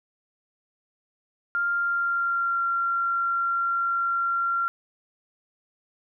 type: tone with pitch glide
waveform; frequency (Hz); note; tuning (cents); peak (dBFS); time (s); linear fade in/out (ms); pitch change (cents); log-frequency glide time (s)
sine; 1396.9 to 1375.3; F6 to F6; 0 to -27; -22; 1.55-4.68; 0; -27; 1.72-2.64
effects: none